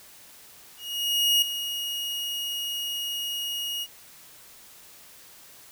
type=tone with ADSR envelope; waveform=40% pulse; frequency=2875 Hz; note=F7; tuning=50 cents sharp; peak=-17 dBFS; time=0.77-3.87 s; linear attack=650 ms; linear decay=5 ms; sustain=-11 dB; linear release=48 ms; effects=white hiss -50 dBFS RMS until 5.71 s